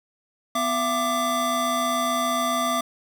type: tone cluster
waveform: square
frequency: 249.4 / 673 / 1180 Hz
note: B3 / E5 / D6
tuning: +17 / +36 / +8 cents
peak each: -30 / -27 / -25 dBFS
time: 0.55-2.81 s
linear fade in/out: 5 ms
effects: 10-bit